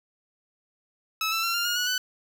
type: tone with pitch steps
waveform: 15% pulse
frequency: 1300 / 1331.2 / 1363.1 / 1395.7 / 1429.2 / 1463.4 / 1498.5 Hz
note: E6 / E6 / F6 / F6 / F6 / F#6 / F#6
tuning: -24 / +17 / -42 / -2 / +40 / -20 / +22 cents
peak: -18 dBFS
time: 1.21-1.98 s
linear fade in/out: 2 ms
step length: 110 ms
effects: none